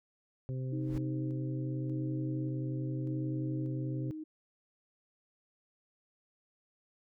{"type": "harmonic tone", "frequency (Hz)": 130, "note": "C3", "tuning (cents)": -11, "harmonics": [1, 2, 3, 4], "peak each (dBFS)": [-34, -46, -47, -50], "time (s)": [0.49, 4.11], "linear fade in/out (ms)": 0}
{"type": "tone with tremolo", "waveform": "sine", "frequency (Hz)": 311.4, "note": "D#4", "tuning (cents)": 2, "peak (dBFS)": -36, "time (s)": [0.72, 4.24], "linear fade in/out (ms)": 10, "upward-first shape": "square", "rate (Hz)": 0.85, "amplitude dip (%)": 30}
{"type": "noise with exponential growth", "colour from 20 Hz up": "brown", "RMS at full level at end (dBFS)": -37, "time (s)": [0.75, 0.98], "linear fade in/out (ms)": 1, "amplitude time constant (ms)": 50}
{"effects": []}